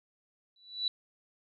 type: tone with exponential growth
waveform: sine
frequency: 3951 Hz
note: B7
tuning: in tune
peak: -25 dBFS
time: 0.56-0.88 s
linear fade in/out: 2 ms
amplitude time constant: 68 ms
effects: none